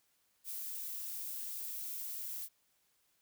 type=noise; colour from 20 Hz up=violet; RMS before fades=-42 dBFS; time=0.44-2.49 s; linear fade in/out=50 ms; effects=white hiss -75 dBFS RMS until 3.21 s